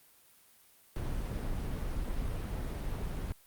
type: noise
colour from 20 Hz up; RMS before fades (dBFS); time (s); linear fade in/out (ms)
brown; -35; 0.96-3.32; 0
effects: white hiss -62 dBFS RMS until 3.46 s + Opus 32 kbps